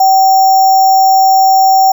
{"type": "tone with sample-and-hold", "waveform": "sine", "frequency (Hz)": 768, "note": "G5", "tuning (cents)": -36, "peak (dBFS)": -4, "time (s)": [0, 1.92], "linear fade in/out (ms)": 5, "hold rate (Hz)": 6300, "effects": []}